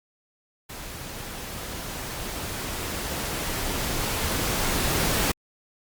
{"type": "noise with level ramp", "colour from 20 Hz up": "pink", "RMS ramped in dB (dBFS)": [-38, -23], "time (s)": [0.69, 5.32], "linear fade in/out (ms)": 10, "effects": ["Opus 48 kbps"]}